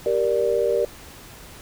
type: chord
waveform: sine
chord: G minor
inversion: none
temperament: equal with one note detuned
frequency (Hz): 392 / 468.9 / 587.3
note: G4 / Bb4 / D5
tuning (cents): 0 / +10 / 0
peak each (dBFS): -24 / -21 / -23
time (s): 0.06-0.85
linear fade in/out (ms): 2
effects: pink hiss -43 dBFS RMS until 1.61 s